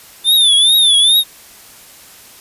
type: tone with vibrato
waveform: square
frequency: 3548 Hz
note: A7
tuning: 14 cents sharp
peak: -8 dBFS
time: 0.24-1.24 s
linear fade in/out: 50 ms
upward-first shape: triangle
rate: 2.4 Hz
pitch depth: 130 cents each way
effects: white hiss -40 dBFS RMS until 2.4 s + resampled to 32000 Hz